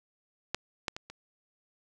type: clicks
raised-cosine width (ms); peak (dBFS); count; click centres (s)
0.2; -12 / -13 / -21 / -27; 4; 0.546 / 0.882 / 0.965 / 1.1
effects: none